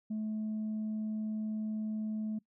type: tone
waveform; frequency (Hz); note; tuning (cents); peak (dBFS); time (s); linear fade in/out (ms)
sine; 216; A3; -32; -31; 0.1-2.39; 10
effects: noise-tail reverb RT60 0.1 s tail -22 dB re dry + tanh soft clip ceiling -31 dBFS